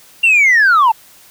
sine linear sweep, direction down, 2794 to 850 Hz, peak -5 dBFS, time 0.23-0.92 s, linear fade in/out 10 ms, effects tanh soft clip ceiling -5 dBFS + white hiss -44 dBFS RMS until 1.3 s

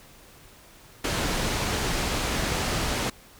pink low-pass noise, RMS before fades -27 dBFS, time 1.04-3.1 s, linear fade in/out 5 ms, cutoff 8000 Hz, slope 12 dB/octave, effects pink hiss -51 dBFS RMS until 3.39 s

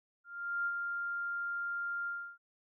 sine tone with ADSR envelope, 1396.9 Hz, F6, in tune, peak -30 dBFS, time 0.24-2.38 s, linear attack 420 ms, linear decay 54 ms, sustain -4 dB, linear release 310 ms, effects none

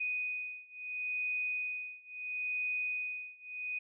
sine beating tone pair, 2489 / 2489.74 Hz, D#7 / D#7, 0 / +1 cents, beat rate 0.74 Hz, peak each -37 / -38 dBFS, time 0-3.79 s, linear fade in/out 10 ms, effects none

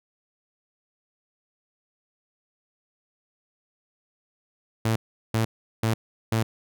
sawtooth tone bursts, 111.9 Hz, A2, 30 cents sharp, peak -17 dBFS, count 4, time 4.85-6.43 s, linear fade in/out 5 ms, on 110 ms, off 380 ms, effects none

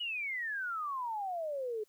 sine exponential sweep, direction down, 2960 to 415.3 Hz, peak -34 dBFS, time 0-1.84 s, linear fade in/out 10 ms, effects white hiss -71 dBFS RMS until 1.88 s

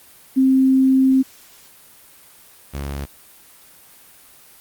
sine / sawtooth tone pair in turn, 263.9 / 70.06 Hz, C4 / C#2, +15 / +19 cents, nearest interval octave + major seventh, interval 2296 cents, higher first, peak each -11 / -21 dBFS, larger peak first, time 0.36-1.23 / 2.73-3.06 s, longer first, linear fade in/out 20 ms, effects white hiss -47 dBFS RMS until 4.6 s + Opus 32 kbps

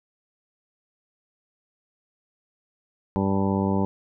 harmonic tone, 97.7 Hz, G2, 5 cents flat, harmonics 1 / 2 / 3 / 4 / 5 / 6 / 8 / 9 / 10, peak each -28 / -23 / -30 / -30 / -33 / -34 / -37 / -32 / -36 dBFS, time 3.16-3.85 s, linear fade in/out 0 ms, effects none

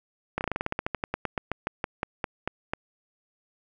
slowing click train, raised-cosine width 0.5 ms, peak -12 dBFS, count 23, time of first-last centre 0.38-2.735 s, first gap 29 ms, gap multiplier 1.11, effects none

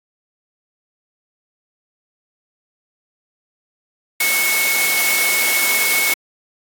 sine tone in noise, 2200 Hz, C#7, 14 cents flat, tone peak -17 dBFS, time 4.2-6.14 s, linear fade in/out 5 ms, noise white, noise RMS -19 dBFS, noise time 4.2-6.14 s, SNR -1 dB, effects high-pass 300 Hz 12 dB/octave + AAC 64 kbps

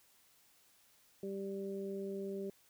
harmonic tone, 196 Hz, G3, in tune, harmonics 1 / 2 / 3, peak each -43 / -40 / -50 dBFS, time 1.23-2.5 s, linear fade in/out 2 ms, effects white hiss -68 dBFS RMS until 2.69 s

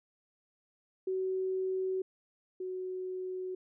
sine tone pair in turn, 376.3 / 370.5 Hz, F#4 / F#4, +29 / +2 cents, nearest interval unison, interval 27 cents, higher first, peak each -30 / -35 dBFS, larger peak first, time 1.07-2.02 / 2.6-3.55 s, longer neither, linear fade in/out 5 ms, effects none

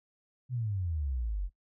sine exponential sweep, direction down, 130.81 to 43.65 Hz, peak -30 dBFS, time 0.49-1.5 s, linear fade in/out 50 ms, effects noise-tail reverb RT60 0.1 s tail -20 dB re dry

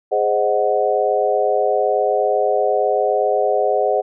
sine chord, Ab dominant seventh, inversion none, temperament equal, 415.3 / 523.3 / 622.3 / 740 Hz, Ab4 / C5 / Eb5 / Gb5, 0 / 0 / 0 / 0 cents, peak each -20 dBFS, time 0.11-4.02 s, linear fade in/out 20 ms, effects none

